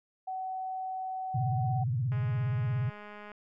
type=tone; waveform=sine; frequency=753 Hz; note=F#5; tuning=30 cents sharp; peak=-33 dBFS; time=0.27-1.84 s; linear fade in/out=10 ms
type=tone with vibrato; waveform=sine; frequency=123.47 Hz; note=B2; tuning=in tune; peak=-27 dBFS; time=1.34-2.9 s; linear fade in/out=10 ms; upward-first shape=sine; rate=17 Hz; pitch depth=220 cents each way
type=click train; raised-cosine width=0.5 ms; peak=-32 dBFS; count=250; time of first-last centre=2.12-3.317 s; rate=208 Hz
effects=none